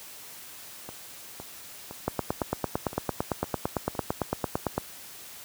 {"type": "two click trains", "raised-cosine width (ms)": 1, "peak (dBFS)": [-11, -24], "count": [25, 7], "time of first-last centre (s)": [[2.08, 4.78], [0.89, 3.951]], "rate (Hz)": [8.89, 1.96], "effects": ["white hiss -45 dBFS RMS until 5.44 s", "high-pass 60 Hz 12 dB/octave"]}